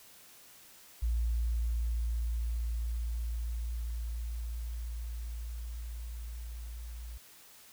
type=tone with level ramp; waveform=sine; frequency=57.6 Hz; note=A#1; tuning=20 cents flat; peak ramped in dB=-27 to -40 dBFS; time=1.02-7.18 s; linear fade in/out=10 ms; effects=white hiss -56 dBFS RMS until 7.72 s